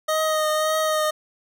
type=tone with vibrato; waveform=25% pulse; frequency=622.3 Hz; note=D#5; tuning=in tune; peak=-16 dBFS; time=0.08-1.11 s; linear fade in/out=10 ms; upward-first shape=triangle; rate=1.8 Hz; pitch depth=24 cents each way; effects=none